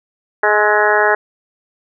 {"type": "harmonic tone with a mistuned harmonic", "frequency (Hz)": 210, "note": "G#3", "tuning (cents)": 19, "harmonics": [2, 3, 4, 5, 6, 7, 8, 9], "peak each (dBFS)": [-17, -18, -17, -21, -23, -19, -17, -21], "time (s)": [0.43, 1.15], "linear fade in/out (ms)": 5, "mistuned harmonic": 6, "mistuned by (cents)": 38, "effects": []}